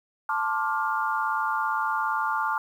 sine chord, D minor seventh, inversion second, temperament just, 881 / 1057.2 / 1174.7 / 1409.6 Hz, A5 / C6 / D6 / F6, +2 / +18 / 0 / +16 cents, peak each -28 / -32 / -29 / -29 dBFS, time 0.29-2.58 s, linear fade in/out 2 ms, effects 9-bit

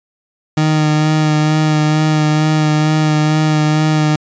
30% pulse tone with vibrato, 153.8 Hz, D#3, 20 cents flat, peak -8 dBFS, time 0.57-4.16 s, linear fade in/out 5 ms, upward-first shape sine, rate 2.2 Hz, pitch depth 18 cents each way, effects resampled to 16000 Hz

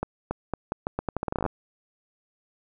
accelerating click train, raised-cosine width 1 ms, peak -13 dBFS, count 18, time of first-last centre 0.03-1.463 s, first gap 280 ms, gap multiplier 0.81, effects none

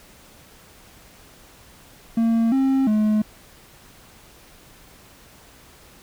triangle tone with pitch steps, 228.3 / 267.6 / 213.6 Hz, A#3 / C4 / G#3, -36 / +39 / +49 cents, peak -14 dBFS, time 2.17-3.22 s, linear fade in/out 5 ms, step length 350 ms, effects pink hiss -49 dBFS RMS until 6.02 s

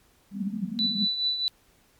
pink band-pass noise, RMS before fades -31 dBFS, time 0.31-1.08 s, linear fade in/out 50 ms, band 180 to 240 Hz, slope 96 dB/octave
sine tone with tremolo, 3973 Hz, B7, 10 cents sharp, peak -21 dBFS, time 0.79-1.48 s, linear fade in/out 0 ms, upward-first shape triangle, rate 4.7 Hz, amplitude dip 65%
effects pink hiss -62 dBFS RMS until 1.99 s + MP3 96 kbps

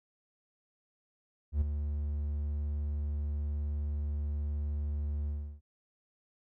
triangle tone with ADSR envelope, 73.42 Hz, D2, in tune, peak -21 dBFS, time 1.52-5.61 s, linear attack 94 ms, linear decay 9 ms, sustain -8 dB, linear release 330 ms, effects none

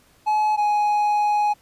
triangle tone pair in turn, 852 / 834.5 Hz, G#5 / G#5, +44 / +8 cents, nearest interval unison, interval 36 cents, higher first, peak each -15 dBFS, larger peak neither, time 0.26-0.57 / 0.57-1.54 s, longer second, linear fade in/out 20 ms, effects pink hiss -57 dBFS RMS until 1.61 s + resampled to 32000 Hz

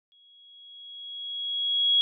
sine tone with exponential growth, 3322 Hz, G#7, in tune, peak -17 dBFS, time 0.12-2.01 s, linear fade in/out 0 ms, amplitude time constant 410 ms, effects none

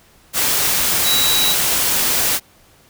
sine tone in noise, 3899 Hz, B7, 23 cents flat, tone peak -16 dBFS, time 1.03-1.56 s, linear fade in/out 50 ms, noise white, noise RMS -17 dBFS, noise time 0.33-2.4 s, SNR -2 dB, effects pink hiss -51 dBFS RMS until 2.89 s

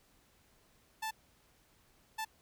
sawtooth tone bursts at uneven times, 880 Hz, A5, in tune, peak -32 dBFS, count 2, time 1.02-1.11 / 2.18-2.25 s, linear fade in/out 10 ms, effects pink hiss -68 dBFS RMS until 2.41 s

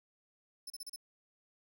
25% pulse tone bursts, 5274 Hz, E8, in tune, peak -37 dBFS, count 5, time 0.67-0.961 s, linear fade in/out 5 ms, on 31 ms, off 34 ms, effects none

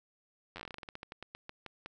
slowing click train, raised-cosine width 0.3 ms, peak -27 dBFS, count 21, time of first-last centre 0.56-1.86 s, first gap 10 ms, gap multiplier 1.17, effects none

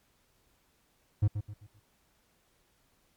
triangle tone with echo, 103.83 Hz, G#2, in tune, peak -19 dBFS, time 1.22-1.28 s, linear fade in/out 10 ms, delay 130 ms, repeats 4, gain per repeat -9 dB, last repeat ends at 1.8 s, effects pink hiss -70 dBFS RMS until 3.16 s + MP3 96 kbps

